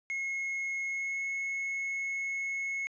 triangle tone with pitch glide, 2168 to 2184 Hz, C#7 to C#7, -39 to -26 cents, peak -30 dBFS, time 0.1-2.87 s, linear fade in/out 0 ms, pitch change +13 cents, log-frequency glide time 0.86-1.24 s, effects resampled to 16000 Hz + 12-bit

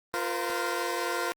15% pulse chord, F suspended fourth, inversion none, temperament equal with one note detuned, 349.2 / 466.2 / 511.9 Hz, F4 / Bb4 / C5, 0 / 0 / -38 cents, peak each -26 / -27 / -27 dBFS, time 0.14-1.32 s, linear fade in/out 0 ms, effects Opus 32 kbps

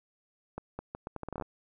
accelerating click train, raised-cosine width 1 ms, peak -23 dBFS, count 13, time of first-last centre 0.58-1.423 s, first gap 210 ms, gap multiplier 0.76, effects none

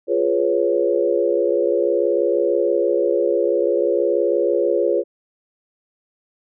sine chord, C# dominant seventh, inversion first, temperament equal, 349.2 / 415.3 / 493.9 / 554.4 Hz, E#4 / G#4 / B4 / C#5, 0 / 0 / 0 / 0 cents, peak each -21 dBFS, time 0.07-5.04 s, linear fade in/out 50 ms, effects none

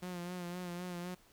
sawtooth tone with vibrato, 177.5 Hz, F3, 28 cents sharp, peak -36 dBFS, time 0.02-1.15 s, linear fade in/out 10 ms, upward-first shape sine, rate 3.9 Hz, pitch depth 40 cents each way, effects pink hiss -65 dBFS RMS until 1.32 s

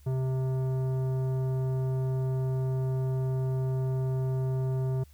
triangle tone with tanh clipping, 130.81 Hz, C3, in tune, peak -28 dBFS, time 0.06-5.04 s, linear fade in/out 10 ms, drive 17 dB, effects added 72 Hz sine -52 dBFS peak until 5.13 s + white hiss -64 dBFS RMS until 5.13 s

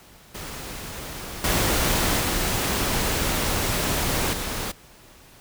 pink noise with level steps, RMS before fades -35 / -22 / -24 / -29 dBFS, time 0.34-4.72 s, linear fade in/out 10 ms, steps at 1.44 / 2.2 / 4.33 s, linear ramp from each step 2 ms, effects pink hiss -50 dBFS RMS until 5.4 s

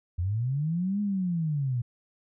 sine linear two-way sweep, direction up then down, 82.41 to 208.8 to 116.7 Hz, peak -25 dBFS, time 0.18-1.82 s, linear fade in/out 10 ms, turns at 1.01 s, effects none

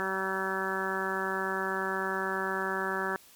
harmonic tone, 190.9 Hz, G3, 46 cents flat, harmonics 1 / 2 / 3 / 4 / 5 / 6 / 7 / 8 / 9, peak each -40 / -35 / -41 / -40 / -37 / -40 / -37 / -37 / -35 dBFS, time 0-3.16 s, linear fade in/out 0 ms, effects white hiss -56 dBFS RMS until 3.35 s + MP3 96 kbps

